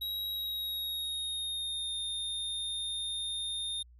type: tone with pitch glide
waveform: square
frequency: 3836 to 3650 Hz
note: A#7 to A#7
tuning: +49 to -37 cents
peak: -34 dBFS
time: 0.01-3.83 s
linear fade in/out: 10 ms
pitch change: -86 cents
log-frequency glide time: 0.31-1.97 s
effects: added 60 Hz sine -54 dBFS peak until 3.99 s